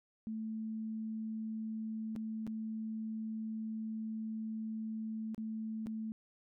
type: tone with dropouts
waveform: sine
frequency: 220 Hz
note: A3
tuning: in tune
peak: -37 dBFS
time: 0.27-6.12 s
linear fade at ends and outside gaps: 0 ms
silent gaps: 2.154-2.162 / 2.467-2.475 / 5.346-5.379 / 5.861-5.869 s
effects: none